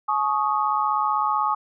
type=chord; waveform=sine; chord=Ab suspended fourth; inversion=none; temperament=equal with one note detuned; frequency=851 / 1108.7 / 1244.5 Hz; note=Ab5 / Db6 / Eb6; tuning=+42 / 0 / 0 cents; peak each=-24 dBFS; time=0.08-1.55 s; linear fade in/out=10 ms; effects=none